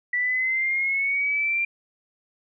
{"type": "linear sweep", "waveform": "sine", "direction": "up", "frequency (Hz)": [1957, 2380], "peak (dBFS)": -21, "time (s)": [0.13, 1.65], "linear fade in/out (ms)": 5, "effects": []}